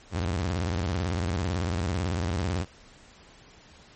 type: tone with vibrato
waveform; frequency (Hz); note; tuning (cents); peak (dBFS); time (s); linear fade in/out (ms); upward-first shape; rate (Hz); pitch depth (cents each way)
sawtooth; 87.5; F2; +4; -22; 0.11-2.66; 50; square; 18; 200
effects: pink hiss -53 dBFS RMS until 3.95 s + MP3 32 kbps